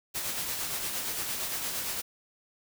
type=noise with tremolo; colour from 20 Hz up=white; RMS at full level=-32 dBFS; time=0.14-2.02 s; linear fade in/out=20 ms; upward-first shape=sine; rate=8.7 Hz; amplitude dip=35%; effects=none